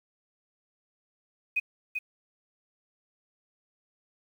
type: tone with echo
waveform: sine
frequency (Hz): 2503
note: D#7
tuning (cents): +10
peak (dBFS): -23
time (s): 1.56-1.6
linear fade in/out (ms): 10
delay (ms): 390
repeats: 1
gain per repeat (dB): -5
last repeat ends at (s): 1.99
effects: 9-bit